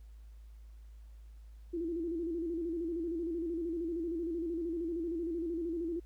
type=tone with vibrato; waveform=sine; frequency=334.8 Hz; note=E4; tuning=27 cents sharp; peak=-33 dBFS; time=1.73-6 s; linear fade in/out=10 ms; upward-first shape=square; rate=13 Hz; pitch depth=65 cents each way; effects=added 54 Hz sine -49 dBFS peak until 6.05 s + pink hiss -73 dBFS RMS until 6.05 s